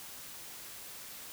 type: silence
effects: white hiss -47 dBFS RMS until 1.32 s